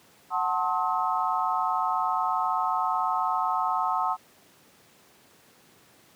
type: chord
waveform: sine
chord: F# diminished seventh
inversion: none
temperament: just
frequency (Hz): 740 / 888 / 1065.6 / 1278.7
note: F#5 / A5 / C6 / Eb6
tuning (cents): 0 / +16 / +31 / +47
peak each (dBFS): -29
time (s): 0.3-4.17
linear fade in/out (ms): 50
effects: pink hiss -57 dBFS RMS until 6.15 s + high-pass 150 Hz 12 dB/octave